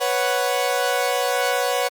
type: chord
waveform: sawtooth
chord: B suspended second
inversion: none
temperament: equal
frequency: 493.9 / 554.4 / 740 Hz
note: B4 / C#5 / F#5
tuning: 0 / 0 / 0 cents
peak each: -20 dBFS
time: 0-1.89 s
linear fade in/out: 20 ms
effects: Opus 48 kbps